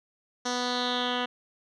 10% pulse tone with low-pass filter sweep, 246.9 Hz, B3, in tune, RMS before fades -29 dBFS, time 0.45-1.26 s, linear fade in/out 10 ms, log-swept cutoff 5500 to 2800 Hz, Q 4.3, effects none

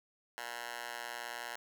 10% pulse tone with high-pass filter, 119.3 Hz, A#2, 41 cents sharp, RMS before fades -43 dBFS, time 0.38-1.56 s, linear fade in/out 0 ms, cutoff 1100 Hz, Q 1.8, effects none

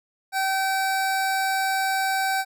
25% pulse tone, 770 Hz, G5, 31 cents flat, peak -18 dBFS, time 0.32-2.45 s, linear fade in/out 50 ms, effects none

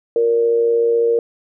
sine tone with amplitude modulation, 466.2 Hz, A#4, in tune, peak -10 dBFS, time 0.16-1.19 s, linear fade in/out 2 ms, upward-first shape sine, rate 114 Hz, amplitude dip 50%, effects none

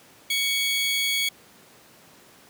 35% pulse tone pair together, 2235 / 3342 Hz, C#7 / G#7, +14 / +10 cents, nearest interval perfect fifth, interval 696 cents, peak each -23 dBFS, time 0.3-1.29 s, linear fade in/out 5 ms, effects pink hiss -52 dBFS RMS until 2.49 s + high-pass 150 Hz 12 dB/octave

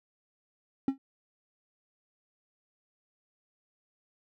triangle tone with exponential decay, 270 Hz, C#4, 45 cents flat, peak -18 dBFS, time 0.88-0.98 s, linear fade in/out 2 ms, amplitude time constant 20 ms, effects none

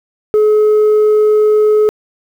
sine tone, 425.9 Hz, G#4, 44 cents sharp, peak -4 dBFS, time 0.34-1.89 s, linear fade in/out 0 ms, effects tanh soft clip ceiling -6 dBFS + 7-bit

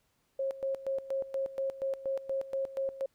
sine tone with tremolo, 540 Hz, C#5, 45 cents flat, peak -29 dBFS, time 0.39-3.06 s, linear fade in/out 5 ms, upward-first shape square, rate 4.2 Hz, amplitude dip 80%, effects pink hiss -74 dBFS RMS until 3.14 s

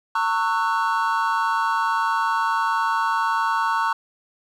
triangle chord, F# dominant seventh, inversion first, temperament equal with one note detuned, 908.9 / 1108.7 / 1318.5 / 1480 Hz, A#5 / C#6 / E6 / F#6, -44 / 0 / 0 / 0 cents, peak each -21 / -22 / -26 / -25 dBFS, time 0.15-3.93 s, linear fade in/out 5 ms, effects none

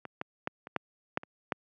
clicks, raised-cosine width 0.5 ms, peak -24 / -18 / -15 / -27 / -13 / -12 / -28 / -13 dBFS, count 8, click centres 0.053 / 0.214 / 0.474 / 0.671 / 0.763 / 1.174 / 1.234 / 1.522 s, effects high-pass 150 Hz 12 dB/octave

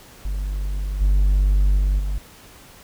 triangle tone with level steps, 48.94 Hz, G1, 2 cents flat, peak -20 / -11 / -13 / -19 dBFS, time 0.25-2.18 s, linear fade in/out 0 ms, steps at 1 / 1.77 / 1.98 s, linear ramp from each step 20 ms, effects tanh soft clip ceiling -7 dBFS + pink hiss -46 dBFS RMS until 2.83 s

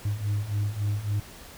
sine beating tone pair, 101 / 104.6 Hz, G#2 / G#2, -48 / +13 cents, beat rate 3.6 Hz, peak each -28 / -25 dBFS, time 0.05-1.2 s, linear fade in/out 5 ms, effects tanh soft clip ceiling -22 dBFS + pink hiss -46 dBFS RMS until 1.57 s

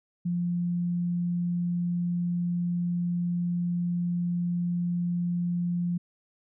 sine tone, 174.61 Hz, F3, in tune, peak -25 dBFS, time 0.25-5.98 s, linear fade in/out 10 ms, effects none

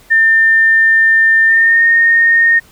sine tone with pitch glide, 1800 to 1842.1 Hz, A6 to A#6, +39 to -21 cents, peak -6 dBFS, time 0.1-2.6 s, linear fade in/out 20 ms, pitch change +40 cents, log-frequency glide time 1.46-1.84 s, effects pink hiss -45 dBFS RMS until 2.71 s

